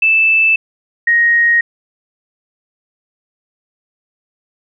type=tone pair in turn; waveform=sine; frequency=2637 / 1874.4 Hz; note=E7 / A#6; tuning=0 / +9 cents; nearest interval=tritone; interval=591 cents; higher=first; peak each=-8 dBFS; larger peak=neither; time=0.02-0.56 / 1.07-1.61 s; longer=neither; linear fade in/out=5 ms; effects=none